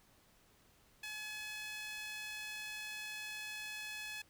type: tone with high-pass filter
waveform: sawtooth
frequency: 852 Hz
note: G#5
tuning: 44 cents sharp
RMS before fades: -45 dBFS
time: 1.03-4.22 s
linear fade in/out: 5 ms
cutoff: 2200 Hz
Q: 2.2
effects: pink hiss -68 dBFS RMS until 4.29 s